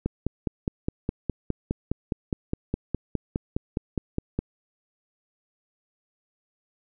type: click train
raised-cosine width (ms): 3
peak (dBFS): -12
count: 22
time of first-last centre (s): 0.06-4.39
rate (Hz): 4.85
effects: none